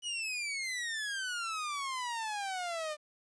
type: exponential sweep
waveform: sawtooth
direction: down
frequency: 2960 to 594 Hz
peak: -31 dBFS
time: 0.02-2.97 s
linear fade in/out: 50 ms
effects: resampled to 22050 Hz + 11-bit